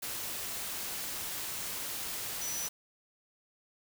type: tone in noise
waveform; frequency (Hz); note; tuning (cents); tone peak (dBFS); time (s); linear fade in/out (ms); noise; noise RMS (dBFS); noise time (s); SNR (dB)
sine; 5920; F#8; 0; -36; 2.41-2.68; 10; white; -38; 0.02-2.69; -1
effects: none